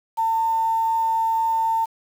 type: tone with quantisation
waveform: sine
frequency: 901 Hz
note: A5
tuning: 41 cents sharp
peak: -18 dBFS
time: 0.17-1.86 s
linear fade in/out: 20 ms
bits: 7
effects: none